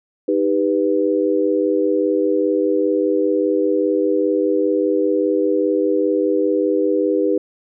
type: chord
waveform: sine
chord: Eb augmented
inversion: none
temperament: equal with one note detuned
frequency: 311.1 / 396.1 / 493.9 Hz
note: Eb4 / G4 / B4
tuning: 0 / +18 / 0 cents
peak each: -19 dBFS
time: 0.28-7.38 s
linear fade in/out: 5 ms
effects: none